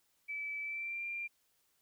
sine tone with pitch glide, 2306 to 2383 Hz, D7 to D7, -32 to +25 cents, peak -37 dBFS, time 0.28-1.28 s, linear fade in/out 20 ms, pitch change +57 cents, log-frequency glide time 0.61-1.05 s, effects white hiss -75 dBFS RMS until 1.81 s

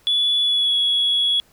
triangle tone with pitch glide, 3427 to 3358 Hz, A7 to G#7, -46 to +18 cents, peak -13 dBFS, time 0.07-1.4 s, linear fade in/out 0 ms, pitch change -36 cents, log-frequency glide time 0.42-0.76 s, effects tanh soft clip ceiling -13 dBFS + pink hiss -56 dBFS RMS until 1.52 s

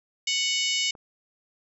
harmonic tone, 740 Hz, F#5, in tune, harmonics 3 / 4 / 5 / 6 / 7 / 8 / 9 / 10, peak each -30 / -27 / -34 / -35 / -32 / -35 / -36 / -35 dBFS, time 0.27-0.91 s, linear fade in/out 5 ms
click, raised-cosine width 1 ms, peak -35 dBFS, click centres 0.952 s
effects none

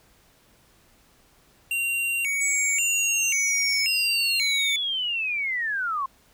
square tone with vibrato, 2489 Hz, D#7, in tune, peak -24 dBFS, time 1.71-4.76 s, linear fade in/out 2 ms, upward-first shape square, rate 0.93 Hz, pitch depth 180 cents each way
sine linear sweep, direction down, 7870 to 1046.5 Hz, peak -24 dBFS, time 2.41-6.06 s, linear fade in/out 5 ms
effects pink hiss -59 dBFS RMS until 6.33 s

